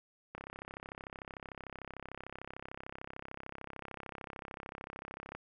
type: click train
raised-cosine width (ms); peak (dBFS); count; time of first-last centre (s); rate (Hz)
0.5; -28; 168; 0.35-5.35; 33.4
effects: none